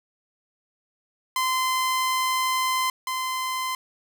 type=tone pair in turn; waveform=sawtooth; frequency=1033 / 1033 Hz; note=C6 / C6; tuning=-22 / -22 cents; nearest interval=unison; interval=0 cents; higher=neither; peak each=-18 / -22 dBFS; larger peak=first; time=1.36-2.9 / 3.07-3.75 s; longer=first; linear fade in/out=2 ms; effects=none